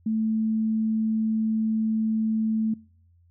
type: tone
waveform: sine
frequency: 220 Hz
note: A3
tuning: in tune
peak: -22 dBFS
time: 0.06-2.74 s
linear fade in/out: 5 ms
effects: noise-tail reverb RT60 0.6 s tail -26 dB re dry + added 86 Hz sine -56 dBFS peak until 3.3 s